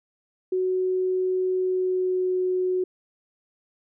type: tone with pitch glide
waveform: sine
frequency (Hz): 370.8 to 367.8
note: F#4 to F#4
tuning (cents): +4 to -10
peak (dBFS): -21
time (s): 0.52-2.84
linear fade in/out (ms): 5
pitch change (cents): -14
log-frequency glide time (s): 1.56-2.37
effects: none